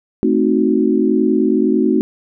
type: chord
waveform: sine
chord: A diminished seventh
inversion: none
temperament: equal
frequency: 220 / 261.6 / 311.1 / 370 Hz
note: A3 / C4 / Eb4 / Gb4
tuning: 0 / 0 / 0 / 0 cents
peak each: -17 dBFS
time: 0.23-2.01 s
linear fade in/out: 0 ms
effects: none